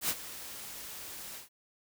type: noise with ADSR envelope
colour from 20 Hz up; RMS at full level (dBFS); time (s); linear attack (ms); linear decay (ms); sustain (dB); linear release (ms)
white; -29; 0.01-1.49; 78; 54; -15; 130
effects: none